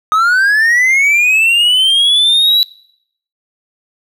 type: linear sweep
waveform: triangle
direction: up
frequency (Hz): 1244.5 to 3951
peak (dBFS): -6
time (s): 0.12-2.63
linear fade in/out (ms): 0
effects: noise-tail reverb RT60 0.7 s tail -23 dB re dry